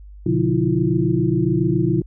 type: tone cluster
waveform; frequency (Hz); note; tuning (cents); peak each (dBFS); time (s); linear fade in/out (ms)
sine; 122.4 / 143.8 / 177.8 / 319.6 / 346.8; B2 / D3 / F3 / D#4 / F4; -15 / -36 / +31 / +47 / -12; -22; 0.26-2.02; 5
effects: added 50 Hz sine -37 dBFS peak until 2.06 s